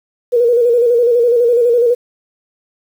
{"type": "tone with vibrato", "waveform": "sine", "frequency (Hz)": 476.9, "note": "A#4", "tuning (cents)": 39, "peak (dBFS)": -8, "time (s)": [0.32, 1.95], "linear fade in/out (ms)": 20, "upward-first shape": "square", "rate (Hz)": 12, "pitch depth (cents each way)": 47, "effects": ["7-bit"]}